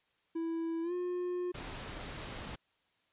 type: tone with pitch glide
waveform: triangle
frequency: 329.6 to 357.4 Hz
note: E4 to F4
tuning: 0 to +40 cents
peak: -31 dBFS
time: 0.35-1.52 s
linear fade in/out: 10 ms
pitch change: +140 cents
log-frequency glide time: 0.82-0.93 s
type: noise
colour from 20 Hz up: pink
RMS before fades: -43 dBFS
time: 1.54-2.56 s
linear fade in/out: 10 ms
effects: white hiss -74 dBFS RMS until 3.12 s + resampled to 8000 Hz